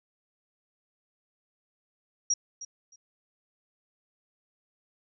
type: tone with echo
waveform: sine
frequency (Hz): 5690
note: F8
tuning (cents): +31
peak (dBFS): -22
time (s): 2.3-2.34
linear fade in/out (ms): 5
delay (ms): 310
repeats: 2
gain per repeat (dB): -15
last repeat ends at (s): 2.96
effects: none